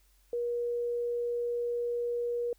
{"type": "tone", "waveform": "sine", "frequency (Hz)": 478, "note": "A#4", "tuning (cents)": 43, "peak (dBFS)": -29, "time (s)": [0.33, 2.53], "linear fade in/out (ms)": 2, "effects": ["added 47 Hz sine -63 dBFS peak until 2.58 s", "white hiss -69 dBFS RMS until 2.58 s"]}